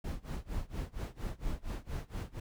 brown noise with tremolo, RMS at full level -35 dBFS, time 0.04-2.4 s, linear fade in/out 5 ms, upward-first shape sine, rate 4.3 Hz, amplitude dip 95%, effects none

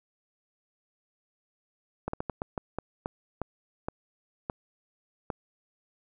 slowing click train, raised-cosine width 1 ms, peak -17 dBFS, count 12, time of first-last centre 2.08-5.302 s, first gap 54 ms, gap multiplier 1.31, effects none

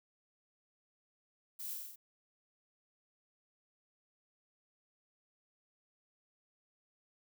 violet noise with echo, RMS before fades -44 dBFS, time 1.59-1.74 s, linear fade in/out 10 ms, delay 44 ms, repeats 5, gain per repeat -2 dB, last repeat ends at 1.96 s, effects none

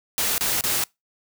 white noise bursts, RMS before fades -23 dBFS, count 3, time 0.18-0.838 s, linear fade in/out 0 ms, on 200 ms, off 29 ms, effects noise-tail reverb RT60 0.2 s tail -25 dB re dry

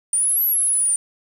sine linear two-way sweep, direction up then down, 9020 to 11840 to 9020 Hz, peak -14 dBFS, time 0.13-0.96 s, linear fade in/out 2 ms, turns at 0.43 s, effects tanh soft clip ceiling -14 dBFS + 7-bit

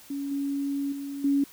sine tone with level steps, 280 Hz, C#4, 18 cents sharp, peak -29 / -26 / -32 / -20 dBFS, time 0.1-1.44 s, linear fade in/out 5 ms, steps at 0.31 / 0.92 / 1.24 s, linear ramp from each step 5 ms, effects white hiss -51 dBFS RMS until 1.52 s

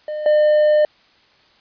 triangle tone pair in turn, 607 / 604.1 Hz, D#5 / D5, -43 / +49 cents, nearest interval unison, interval 8 cents, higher first, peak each -21 / -9 dBFS, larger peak second, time 0.08-0.26 / 0.26-0.85 s, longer second, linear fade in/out 2 ms, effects white hiss -54 dBFS RMS until 1.6 s + resampled to 11025 Hz

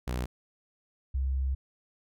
sawtooth / sine tone pair in turn, 62 / 66.4 Hz, B1 / C2, +7 / +26 cents, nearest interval minor second, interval 119 cents, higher second, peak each -26 dBFS, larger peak neither, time 0.07-0.26 / 1.14-1.55 s, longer second, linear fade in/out 10 ms, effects none

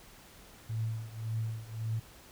sine tone with tremolo, 111.7 Hz, A2, 27 cents sharp, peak -29 dBFS, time 0.69-2 s, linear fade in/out 10 ms, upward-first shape triangle, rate 1.8 Hz, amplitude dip 90%, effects pink hiss -55 dBFS RMS until 2.31 s

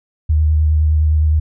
sine tone with vibrato, 77.1 Hz, D#2, 15 cents flat, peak -10 dBFS, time 0.29-1.4 s, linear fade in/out 10 ms, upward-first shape sine, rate 9.7 Hz, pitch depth 23 cents each way, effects none

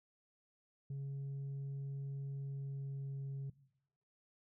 sine tone with pitch glide, 138.2 to 137.09 Hz, C#3 to C#3, -5 to -19 cents, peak -37 dBFS, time 0.9-3.5 s, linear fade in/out 5 ms, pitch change -14 cents, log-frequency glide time 2.29-3.32 s, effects noise-tail reverb RT60 0.8 s tail -20 dB re dry + tanh soft clip ceiling -39 dBFS

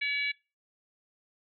harmonic tone, 569 Hz, C#5, 45 cents sharp, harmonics 3 / 4 / 5 / 6 / 7, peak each -38 / -29 / -41 / -44 / -40 dBFS, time 0.01-0.32 s, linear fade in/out 10 ms, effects noise-tail reverb RT60 0.3 s tail -23 dB re dry

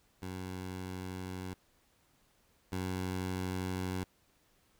15% pulse tone pair in turn, 92.5 / 92.5 Hz, F#2 / F#2, 0 / 0 cents, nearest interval unison, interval 0 cents, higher neither, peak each -33 / -28 dBFS, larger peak second, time 0.22-1.54 / 2.72-4.04 s, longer neither, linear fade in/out 5 ms, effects pink hiss -70 dBFS RMS until 4.79 s

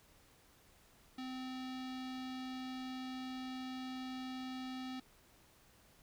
square tone with low-pass filter, 258 Hz, C4, 24 cents flat, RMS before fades -44 dBFS, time 1.18-5 s, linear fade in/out 5 ms, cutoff 4200 Hz, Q 2.1, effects pink hiss -66 dBFS RMS until 6.02 s

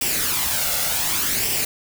white noise with flanger, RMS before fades -22 dBFS, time 0.01-1.65 s, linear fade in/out 5 ms, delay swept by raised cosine 0.37 to 1.47 ms, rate 0.67 Hz, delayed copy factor +0.55, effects none

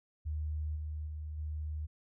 sine tone with level steps, 76.5 Hz, D#2, 29 cents flat, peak -33 / -36 / -38 / -35 dBFS, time 0.25-1.87 s, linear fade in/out 20 ms, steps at 0.75 / 1.06 / 1.37 s, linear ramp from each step 20 ms, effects none

